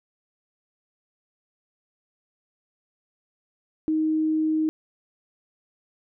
sine tone, 313.2 Hz, D#4, 11 cents sharp, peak -20 dBFS, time 3.88-4.69 s, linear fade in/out 0 ms, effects none

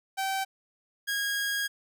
sawtooth tone pair in turn, 773 / 1637.9 Hz, G5 / G#6, -24 / -24 cents, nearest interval octave + minor second, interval 1300 cents, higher second, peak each -24 dBFS, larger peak neither, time 0.17-0.45 / 1.07-1.68 s, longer second, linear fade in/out 20 ms, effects none

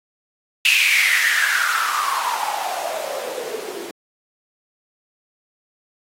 blue noise with band-pass filter sweep, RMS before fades -21 dBFS, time 0.65-3.91 s, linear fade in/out 2 ms, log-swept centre 2700 to 350 Hz, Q 9.2, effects AAC 48 kbps

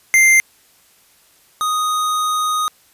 square tone pair in turn, 2093 / 1244.5 Hz, C7 / D#6, 0 / 0 cents, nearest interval major sixth, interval 900 cents, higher first, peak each -9 / -17 dBFS, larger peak first, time 0.14-0.4 / 1.61-2.68 s, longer second, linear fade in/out 0 ms, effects white hiss -53 dBFS RMS until 2.93 s + resampled to 32000 Hz

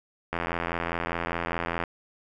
click train, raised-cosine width 0.5 ms, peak -13 dBFS, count 129, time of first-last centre 0.33-1.838 s, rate 84.9 Hz, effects none

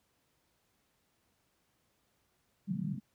white band-pass noise, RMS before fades -36 dBFS, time 2.67-3 s, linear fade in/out 20 ms, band 140 to 200 Hz, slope 48 dB/octave, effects pink hiss -75 dBFS RMS until 3.14 s + high-pass 60 Hz 12 dB/octave

